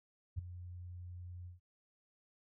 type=tone with ADSR envelope; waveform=sine; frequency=88.9 Hz; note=F2; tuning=31 cents sharp; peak=-32 dBFS; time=0.36-1.6 s; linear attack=26 ms; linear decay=10 ms; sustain=-13 dB; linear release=140 ms; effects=none